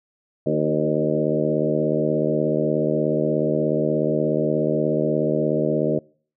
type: harmonic tone with a mistuned harmonic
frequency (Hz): 76.7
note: D#2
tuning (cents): -24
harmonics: 2 / 3 / 4 / 5 / 6 / 7 / 8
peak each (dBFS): -26 / -26 / -26 / -26 / -26 / -26 / -26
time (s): 0.46-5.99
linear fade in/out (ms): 5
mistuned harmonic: 5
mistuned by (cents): -28
effects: noise-tail reverb RT60 0.5 s tail -26 dB re dry